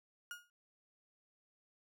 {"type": "tone with exponential decay", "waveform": "35% pulse", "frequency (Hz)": 1433, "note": "F6", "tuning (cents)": 44, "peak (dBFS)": -39, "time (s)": [0.31, 0.5], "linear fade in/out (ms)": 1, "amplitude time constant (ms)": 41, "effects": []}